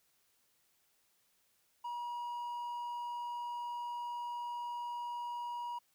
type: tone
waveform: triangle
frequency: 959 Hz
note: A#5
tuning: 49 cents sharp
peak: -36 dBFS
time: 1.84-5.79 s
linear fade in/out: 10 ms
effects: white hiss -74 dBFS RMS until 5.94 s